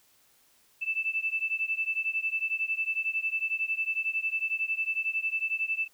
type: beating tone pair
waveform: sine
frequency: 2637 / 2648 Hz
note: E7 / E7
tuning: 0 / +7 cents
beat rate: 11 Hz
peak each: -30 / -31 dBFS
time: 0.81-5.88 s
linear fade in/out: 20 ms
effects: white hiss -64 dBFS RMS until 5.93 s